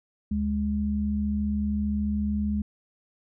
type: tone pair together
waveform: sine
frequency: 74.24 / 207.7 Hz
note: D2 / G#3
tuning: +19 / 0 cents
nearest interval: octave + tritone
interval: 1781 cents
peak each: -29 / -25 dBFS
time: 0.31-2.62 s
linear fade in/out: 5 ms
effects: none